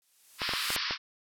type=noise with exponential growth; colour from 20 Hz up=blue; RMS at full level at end=-29 dBFS; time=0.02-0.76 s; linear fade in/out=0 ms; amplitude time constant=160 ms
type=band-pass noise; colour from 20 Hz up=white; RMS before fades=-33 dBFS; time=0.38-0.98 s; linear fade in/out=50 ms; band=1000 to 5300 Hz; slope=96 dB/octave
type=clicks; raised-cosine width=0.5 ms; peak=-17 dBFS; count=6; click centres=0.418 / 0.492 / 0.536 / 0.704 / 0.763 / 0.909 s
effects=low-pass 12000 Hz 12 dB/octave